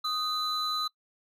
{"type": "tone pair together", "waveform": "triangle", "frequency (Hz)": [1244.5, 4005], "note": ["D#6", "B7"], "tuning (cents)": [0, 23], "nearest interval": "octave + minor sixth", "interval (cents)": 2023, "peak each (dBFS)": -28, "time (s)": [0.04, 0.88], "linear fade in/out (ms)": 10, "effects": ["noise-tail reverb RT60 0.1 s tail -25 dB re dry", "tanh soft clip ceiling -23 dBFS"]}